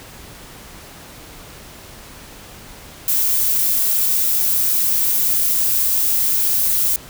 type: noise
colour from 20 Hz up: violet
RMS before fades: -17 dBFS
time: 3.08-6.96 s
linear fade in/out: 0 ms
effects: pink hiss -39 dBFS RMS until 7.09 s